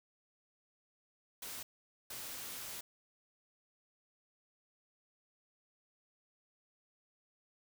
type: noise bursts at uneven times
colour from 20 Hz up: white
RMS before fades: -45 dBFS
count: 2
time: 1.42-1.63 / 2.1-2.81 s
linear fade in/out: 5 ms
effects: none